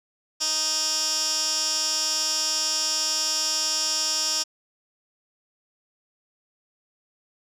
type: tone with band-pass filter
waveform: 15% pulse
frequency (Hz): 311.1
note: D#4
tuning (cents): 0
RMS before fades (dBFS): -25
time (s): 0.4-4.44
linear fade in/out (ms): 20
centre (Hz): 5800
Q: 5
effects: none